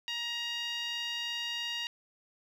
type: tone with band-pass filter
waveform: 10% pulse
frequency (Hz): 943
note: A#5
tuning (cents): +20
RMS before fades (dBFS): -36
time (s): 0.08-1.87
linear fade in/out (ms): 0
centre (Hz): 2900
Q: 1.8
effects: none